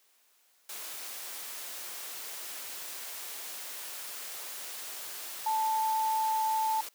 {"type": "tone in noise", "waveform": "sine", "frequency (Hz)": 880, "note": "A5", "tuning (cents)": 0, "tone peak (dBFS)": -26, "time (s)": [5.46, 6.81], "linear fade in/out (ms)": 5, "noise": "white", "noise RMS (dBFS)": -41, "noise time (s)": [0.69, 6.89], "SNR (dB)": 12, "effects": ["white hiss -67 dBFS RMS until 6.94 s", "high-pass 400 Hz 12 dB/octave"]}